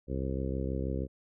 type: harmonic tone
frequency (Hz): 66.3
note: C2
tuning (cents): +23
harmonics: 1 / 2 / 3 / 4 / 5 / 6 / 7 / 8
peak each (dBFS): -34 / -37 / -39 / -40 / -41 / -42 / -42 / -43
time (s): 0.07-1.08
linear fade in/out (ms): 50
effects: none